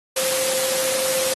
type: tone in noise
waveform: sine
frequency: 523.3 Hz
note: C5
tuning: in tune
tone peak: -25 dBFS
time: 0.16-1.34 s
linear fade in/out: 5 ms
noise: white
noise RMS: -23 dBFS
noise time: 0.16-1.34 s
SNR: -5 dB
effects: high-pass 150 Hz 12 dB/octave + AAC 32 kbps